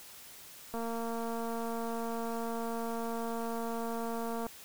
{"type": "click train", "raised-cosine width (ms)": 1, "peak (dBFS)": -25, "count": 858, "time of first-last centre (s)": [0.74, 4.466], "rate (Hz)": 230, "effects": ["white hiss -51 dBFS RMS until 4.64 s"]}